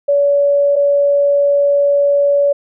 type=tone pair in turn; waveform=sine; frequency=569 / 569 Hz; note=C#5 / C#5; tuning=+45 / +45 cents; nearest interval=unison; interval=0 cents; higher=neither; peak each=-9 dBFS; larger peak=neither; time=0.08-0.76 / 0.76-2.53 s; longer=second; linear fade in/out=10 ms; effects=none